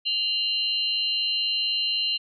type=tone cluster; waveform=sine; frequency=2819 / 3060 / 4102 Hz; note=F7 / G7 / C8; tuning=+16 / -42 / -35 cents; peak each=-25 / -32 / -27 dBFS; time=0.05-2.18 s; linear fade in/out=20 ms; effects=none